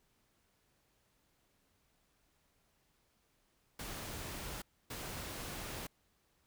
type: noise bursts at uneven times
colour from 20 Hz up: pink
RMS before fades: -44 dBFS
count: 2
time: 3.79-4.62 / 4.9-5.87 s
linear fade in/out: 5 ms
effects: pink hiss -75 dBFS RMS until 6.46 s